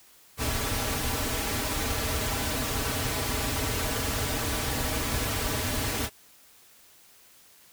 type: noise with comb filter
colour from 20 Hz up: pink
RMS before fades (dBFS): -29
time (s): 0.37-6.1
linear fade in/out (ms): 50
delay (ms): 5.6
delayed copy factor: -0.75
effects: white hiss -56 dBFS RMS until 7.72 s